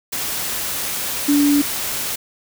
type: tone in noise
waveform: sine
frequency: 288.2 Hz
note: D4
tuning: 33 cents flat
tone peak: -12 dBFS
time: 1.28-1.62 s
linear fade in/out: 10 ms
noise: white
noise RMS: -24 dBFS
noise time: 0.12-2.16 s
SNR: +9 dB
effects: none